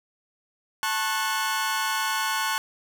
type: chord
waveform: sawtooth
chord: F# minor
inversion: first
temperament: equal with one note detuned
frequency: 880 / 1090.3 / 1480 Hz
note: A5 / C#6 / F#6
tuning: 0 / -29 / 0 cents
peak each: -25 dBFS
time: 0.83-2.58 s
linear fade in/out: 0 ms
effects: none